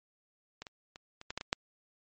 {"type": "clicks", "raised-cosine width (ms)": 0.2, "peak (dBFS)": [-24, -28, -29, -29, -20, -17, -21, -10], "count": 8, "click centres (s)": [0.62, 0.668, 0.959, 1.214, 1.305, 1.376, 1.411, 1.529], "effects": ["MP3 32 kbps"]}